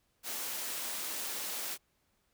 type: high-pass noise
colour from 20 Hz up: white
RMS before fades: -38 dBFS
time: 0.23-1.78 s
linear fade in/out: 50 ms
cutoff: 240 Hz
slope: 12 dB/octave
effects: pink hiss -75 dBFS RMS until 2.33 s